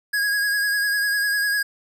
square tone with vibrato, 1652 Hz, G#6, 10 cents flat, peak -20 dBFS, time 0.13-1.63 s, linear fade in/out 10 ms, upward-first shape sine, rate 10 Hz, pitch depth 32 cents each way, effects none

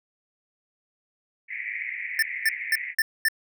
pink band-pass noise, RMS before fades -33 dBFS, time 1.48-2.95 s, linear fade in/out 50 ms, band 1900 to 2300 Hz, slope 96 dB/octave
square tone bursts, 1783 Hz, A6, 22 cents sharp, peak -19 dBFS, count 5, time 2.19-3.285 s, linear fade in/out 2 ms, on 35 ms, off 230 ms
effects none

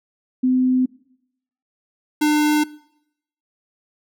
sine / square tone pair in turn, 255.5 / 300.5 Hz, C4 / D4, -41 / +40 cents, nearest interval minor third, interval 281 cents, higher second, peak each -14 / -15 dBFS, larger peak first, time 0.43-0.86 / 2.21-2.64 s, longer neither, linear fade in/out 10 ms, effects noise-tail reverb RT60 0.8 s tail -22 dB re dry

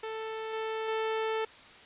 sawtooth tone with level steps, 441.7 Hz, A4, 7 cents sharp, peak -31 / -28 / -25 dBFS, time 0.03-1.45 s, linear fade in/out 5 ms, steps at 0.53 / 0.88 s, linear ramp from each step 5 ms, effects white hiss -52 dBFS RMS until 1.85 s + resampled to 8000 Hz

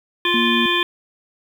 harmonic tone, 349.4 Hz, F4, 1 cent sharp, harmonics 1 / 3 / 5 / 7 / 9 / 10, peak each -23 / -23 / -23 / -23 / -23 / -23 dBFS, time 0.25-0.83 s, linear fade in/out 2 ms
sine tone, 235.2 Hz, A#3, 16 cents sharp, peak -19 dBFS, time 0.34-0.66 s, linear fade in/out 2 ms
effects 7-bit

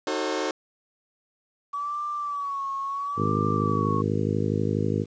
sawtooth chord, D# diminished seventh, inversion none, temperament just, 311.1 / 373.4 / 448 / 537.6 Hz, D#4 / F#4 / A4 / C5, 0 / +16 / +31 / +47 cents, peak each -27 dBFS, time 0.07-0.51 s, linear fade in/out 2 ms
sine tone with vibrato, 1138 Hz, C#6, 45 cents sharp, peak -27 dBFS, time 1.73-4.02 s, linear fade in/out 10 ms, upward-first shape sine, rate 0.74 Hz, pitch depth 68 cents each way
harmonic tone, 52.2 Hz, G#1, 10 cents sharp, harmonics 2 / 3 / 4 / 5 / 6 / 7 / 8 / 9, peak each -28 / -29 / -30 / -31 / -33 / -33 / -32 / -33 dBFS, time 3.16-5.06 s, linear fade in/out 50 ms
effects resampled to 16000 Hz + 9-bit

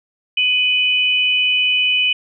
sine tone pair together, 2500 / 2985 Hz, D#7 / F#7, +8 / +15 cents, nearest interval minor third, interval 307 cents, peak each -16 dBFS, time 0.37-2.13 s, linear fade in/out 5 ms, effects none

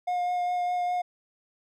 triangle tone with vibrato, 715 Hz, F5, 41 cents sharp, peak -23 dBFS, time 0.07-1.02 s, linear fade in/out 10 ms, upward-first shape triangle, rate 4.9 Hz, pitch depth 14 cents each way, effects none

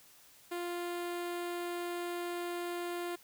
sawtooth tone with notch filter, 349.2 Hz, F4, in tune, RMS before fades -38 dBFS, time 0.51-3.16 s, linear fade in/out 10 ms, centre 5700 Hz, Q 1.9, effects white hiss -60 dBFS RMS until 3.23 s

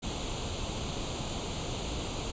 pink noise with comb filter, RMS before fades -35 dBFS, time 0.02-2.32 s, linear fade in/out 20 ms, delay 0.28 ms, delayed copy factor +0.7, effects resampled to 16000 Hz

